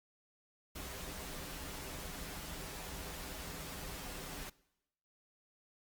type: noise with comb filter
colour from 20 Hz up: pink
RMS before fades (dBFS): -45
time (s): 0.75-4.5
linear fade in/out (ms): 10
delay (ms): 8.8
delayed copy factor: -0.6
effects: noise-tail reverb RT60 0.9 s tail -22 dB re dry + Opus 48 kbps